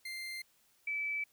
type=tone pair in turn; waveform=30% pulse / sine; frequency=2093 / 2307 Hz; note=C7 / D7; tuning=0 / -31 cents; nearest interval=major second; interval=169 cents; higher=second; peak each=-37 / -33 dBFS; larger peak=second; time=0.05-0.42 / 0.87-1.24 s; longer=neither; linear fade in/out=5 ms; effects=white hiss -70 dBFS RMS until 1.32 s